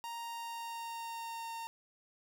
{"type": "tone with pitch glide", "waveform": "45% pulse", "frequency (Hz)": [932.3, 916.8], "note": ["A#5", "A#5"], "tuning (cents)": [0, -29], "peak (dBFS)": -40, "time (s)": [0.04, 1.67], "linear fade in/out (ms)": 0, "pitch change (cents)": -29, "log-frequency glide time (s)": [0.18, 1.53], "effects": []}